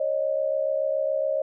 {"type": "tone pair together", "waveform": "sine", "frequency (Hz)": [548, 615.1], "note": ["C#5", "D#5"], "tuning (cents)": [-20, -20], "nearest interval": "major second", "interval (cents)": 200, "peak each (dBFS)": -25, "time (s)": [0, 1.42], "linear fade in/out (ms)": 5, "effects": []}